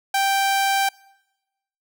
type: tone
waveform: sawtooth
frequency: 784 Hz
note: G5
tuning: in tune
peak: -14 dBFS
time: 0.14-0.89 s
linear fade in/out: 5 ms
effects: noise-tail reverb RT60 1.0 s tail -25 dB re dry